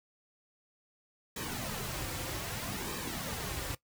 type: noise with flanger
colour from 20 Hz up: pink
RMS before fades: -38 dBFS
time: 1.36-3.75 s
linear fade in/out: 5 ms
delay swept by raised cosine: 1.4 to 4.8 ms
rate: 0.63 Hz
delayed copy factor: -0.6
effects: noise-tail reverb RT60 0.1 s tail -18 dB re dry